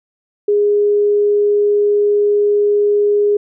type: tone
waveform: sine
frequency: 412.4 Hz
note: G#4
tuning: 12 cents flat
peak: -10 dBFS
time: 0.48-3.37 s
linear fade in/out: 5 ms
effects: none